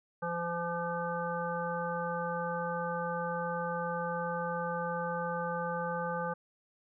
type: harmonic tone with a mistuned harmonic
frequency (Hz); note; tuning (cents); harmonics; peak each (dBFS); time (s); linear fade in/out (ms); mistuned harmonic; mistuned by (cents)
171.4; F3; -32; 1 / 3 / 5 / 7 / 9; -39 / -36 / -38 / -39 / -41; 0.22-6.34; 10; 9; -17
effects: none